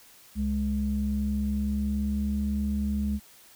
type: tone pair together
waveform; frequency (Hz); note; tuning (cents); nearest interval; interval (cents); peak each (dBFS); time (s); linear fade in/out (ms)
sine; 69.31 / 207.7; C#2 / G#3; 0 / 0; octave + perfect fifth; 1900; -28 / -26; 0.35-3.2; 50
effects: tanh soft clip ceiling -18 dBFS + white hiss -54 dBFS RMS until 3.55 s